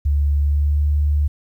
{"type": "tone with pitch glide", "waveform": "sine", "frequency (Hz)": [72.1, 73.57], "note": ["D2", "D2"], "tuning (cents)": [-31, 4], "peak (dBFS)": -14, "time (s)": [0.05, 1.28], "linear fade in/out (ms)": 10, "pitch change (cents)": 35, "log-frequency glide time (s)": [0.39, 0.81], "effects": ["9-bit"]}